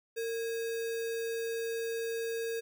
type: tone with sample-and-hold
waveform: sine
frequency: 457.7 Hz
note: A#4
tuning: 32 cents flat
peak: -32 dBFS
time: 0.16-2.61 s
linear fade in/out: 20 ms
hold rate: 2100 Hz
effects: none